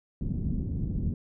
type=low-pass noise; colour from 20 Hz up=white; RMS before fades=-30 dBFS; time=0.21-1.14 s; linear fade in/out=2 ms; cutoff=210 Hz; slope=24 dB/octave; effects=none